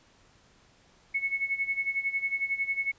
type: tone with tremolo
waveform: sine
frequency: 2201 Hz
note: C#7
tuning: 13 cents flat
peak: -24 dBFS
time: 1.14-2.92 s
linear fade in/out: 10 ms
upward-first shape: sine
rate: 11 Hz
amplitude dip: 80%
effects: pink hiss -61 dBFS RMS until 2.98 s + resampled to 16000 Hz